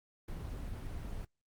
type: noise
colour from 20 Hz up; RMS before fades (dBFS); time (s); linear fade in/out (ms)
brown; -41; 0.28-1.25; 5
effects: noise-tail reverb RT60 0.1 s tail -22 dB re dry + Opus 24 kbps